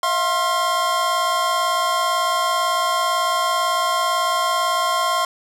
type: tone cluster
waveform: square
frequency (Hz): 651 / 709 / 1063 / 1384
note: E5 / F5 / C6 / F6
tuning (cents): -22 / +26 / +27 / -16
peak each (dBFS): -27 / -27 / -20 / -28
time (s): 0.03-5.25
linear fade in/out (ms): 2
effects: low-pass 12000 Hz 12 dB/octave + 9-bit